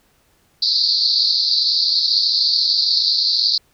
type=band-pass noise; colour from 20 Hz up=white; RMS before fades=-17 dBFS; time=0.62-3.58 s; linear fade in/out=5 ms; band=4100 to 4800 Hz; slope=96 dB/octave; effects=pink hiss -59 dBFS RMS until 3.73 s